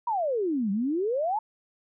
sine exponential two-way sweep, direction down then up, 987.8 to 190 to 899 Hz, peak -24 dBFS, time 0.07-1.39 s, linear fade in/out 5 ms, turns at 0.71 s, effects none

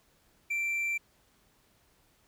triangle tone, 2349 Hz, D7, in tune, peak -27 dBFS, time 0.5-0.98 s, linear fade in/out 10 ms, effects pink hiss -67 dBFS RMS until 2.27 s

